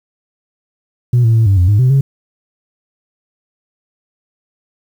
sine tone with pitch steps, 121.9 / 113.6 / 112.7 / 97.9 / 89.1 / 103.1 / 127.9 / 136.9 Hz, B2 / A#2 / A2 / G2 / F2 / G#2 / C3 / C#3, -22 / -44 / +42 / -2 / +35 / -12 / -39 / -21 cents, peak -5 dBFS, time 1.13-2.01 s, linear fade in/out 5 ms, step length 110 ms, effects tanh soft clip ceiling -5 dBFS + 7-bit

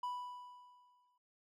triangle tone with exponential decay, 987.8 Hz, B5, in tune, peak -34 dBFS, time 0.03-1.18 s, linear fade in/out 5 ms, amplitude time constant 250 ms, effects none

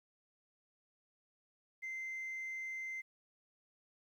sine tone, 2078 Hz, C7, 12 cents flat, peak -38 dBFS, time 1.82-3.02 s, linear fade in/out 20 ms, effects tanh soft clip ceiling -38 dBFS + 12-bit

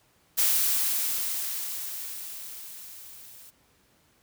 blue noise with level ramp, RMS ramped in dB -22 to -49 dBFS, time 0.37-3.51 s, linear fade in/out 20 ms, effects pink hiss -64 dBFS RMS until 4.22 s + high-pass 60 Hz 12 dB/octave

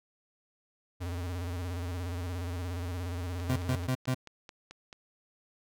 square tone with vibrato, 88.1 Hz, F2, 16 cents sharp, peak -34 dBFS, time 1-3.88 s, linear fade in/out 20 ms, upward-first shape square, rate 17 Hz, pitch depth 65 cents each way
click train, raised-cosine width 0.2 ms, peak -29 dBFS, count 8, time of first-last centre 3.4-4.928 s, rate 4.58 Hz
30% pulse tone bursts, 128.5 Hz, C3, 31 cents flat, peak -24 dBFS, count 4, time 3.49-4.146 s, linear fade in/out 10 ms, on 74 ms, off 120 ms
effects none

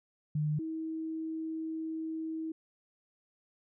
sine tone pair in turn, 151.1 / 320.2 Hz, D3 / D#4, +50 / +50 cents, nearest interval octave + minor second, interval 1300 cents, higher second, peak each -28 / -34 dBFS, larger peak first, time 0.35-0.59 / 0.59-2.52 s, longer second, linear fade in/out 5 ms, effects none

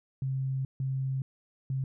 sine tone bursts at uneven times, 133.2 Hz, C3, 31 cents sharp, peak -28 dBFS, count 3, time 0.22-0.65 / 0.8-1.22 / 1.7-1.84 s, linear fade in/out 2 ms, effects none

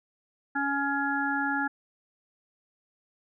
harmonic tone, 279.9 Hz, C#4, 17 cents sharp, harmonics 1 / 3 / 5 / 6, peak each -31 / -31 / -31 / -31 dBFS, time 0.55-1.68 s, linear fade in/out 10 ms, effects none

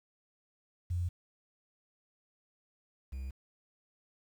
sine / triangle tone pair in turn, 88 / 65.93 Hz, F2 / C2, +14 / +14 cents, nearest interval perfect fourth, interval 500 cents, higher first, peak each -30 / -35 dBFS, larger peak first, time 0.9-1.09 / 3.12-3.31 s, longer neither, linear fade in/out 10 ms, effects 10-bit

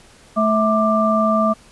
sine tone cluster, 217.8 / 651 / 1183 Hz, A3 / E5 / D6, -17 / -22 / +12 cents, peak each -18 dBFS, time 0.36-1.54 s, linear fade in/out 20 ms, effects pink hiss -48 dBFS RMS until 1.71 s + resampled to 24000 Hz

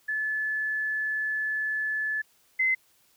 sine tone pair in turn, 1729 / 2056 Hz, A6 / C7, -31 / -31 cents, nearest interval minor third, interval 300 cents, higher second, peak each -26 / -21 dBFS, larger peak second, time 0.08-2.22 / 2.59-2.75 s, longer first, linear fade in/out 10 ms, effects white hiss -64 dBFS RMS until 3.16 s

